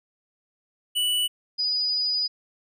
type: tone pair in turn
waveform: square / sine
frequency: 2960 / 4944 Hz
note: F#7 / D#8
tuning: 0 / -12 cents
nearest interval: major sixth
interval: 888 cents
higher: second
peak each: -22 dBFS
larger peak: neither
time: 0.95-1.28 / 1.58-2.28 s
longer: second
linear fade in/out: 20 ms
effects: none